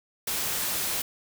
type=noise; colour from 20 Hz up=white; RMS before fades=-29 dBFS; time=0.27-1.02 s; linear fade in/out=5 ms; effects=none